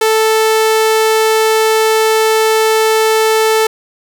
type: tone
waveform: sawtooth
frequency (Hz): 440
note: A4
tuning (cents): 0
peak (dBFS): -5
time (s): 0.01-3.67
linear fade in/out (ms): 5
effects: none